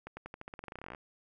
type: accelerating click train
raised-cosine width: 0.5 ms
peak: -28 dBFS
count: 21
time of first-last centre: 0.07-0.948 s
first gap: 100 ms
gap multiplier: 0.9
effects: none